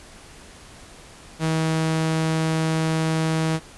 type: tone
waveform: sawtooth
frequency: 160 Hz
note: D#3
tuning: 49 cents sharp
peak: -16 dBFS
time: 1.39-3.6 s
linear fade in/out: 50 ms
effects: pink hiss -45 dBFS RMS until 3.77 s + resampled to 24000 Hz